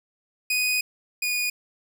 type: tone pair in turn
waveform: sawtooth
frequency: 2489 / 2459 Hz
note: D#7 / D#7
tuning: 0 / -21 cents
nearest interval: unison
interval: 21 cents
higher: first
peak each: -18 / -20 dBFS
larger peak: first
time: 0.5-0.81 / 1.22-1.5 s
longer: first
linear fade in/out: 5 ms
effects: none